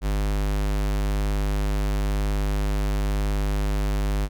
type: tone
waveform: square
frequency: 50.5 Hz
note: G#1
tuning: 48 cents flat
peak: -22 dBFS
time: 0.01-4.29 s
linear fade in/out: 50 ms
effects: none